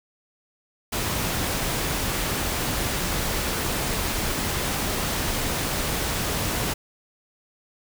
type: noise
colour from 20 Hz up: pink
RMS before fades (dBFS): -26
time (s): 0.92-6.74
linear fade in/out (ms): 10
effects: none